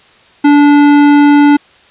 sine tone with tanh clipping, 290 Hz, D4, 22 cents flat, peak -5 dBFS, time 0.44-1.57 s, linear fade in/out 10 ms, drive 17 dB, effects white hiss -44 dBFS RMS until 1.9 s + resampled to 8000 Hz

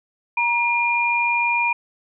sine tone pair together, 948.3 / 2411 Hz, A#5 / D7, +29 / +45 cents, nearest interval octave + major third, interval 1616 cents, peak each -21 / -19 dBFS, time 0.37-1.73 s, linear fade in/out 5 ms, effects none

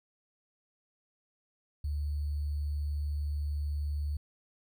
sine tone with sample-and-hold, 73.42 Hz, D2, in tune, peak -30 dBFS, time 1.84-4.17 s, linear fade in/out 5 ms, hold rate 4410 Hz, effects none

